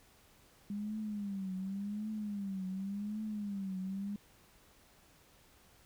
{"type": "tone with vibrato", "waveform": "sine", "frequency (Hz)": 201.1, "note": "G3", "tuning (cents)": 44, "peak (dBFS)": -36, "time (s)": [0.7, 4.16], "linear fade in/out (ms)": 2, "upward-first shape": "triangle", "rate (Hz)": 0.89, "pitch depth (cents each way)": 140, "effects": ["pink hiss -64 dBFS RMS until 5.85 s"]}